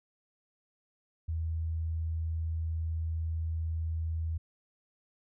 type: tone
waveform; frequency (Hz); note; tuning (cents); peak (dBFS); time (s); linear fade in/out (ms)
sine; 81.1; E2; -28; -30; 1.28-4.38; 10
effects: none